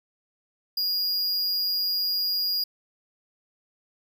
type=tone; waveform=square; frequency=4857 Hz; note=D#8; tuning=43 cents flat; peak=-24 dBFS; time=0.77-2.64 s; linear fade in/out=5 ms; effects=none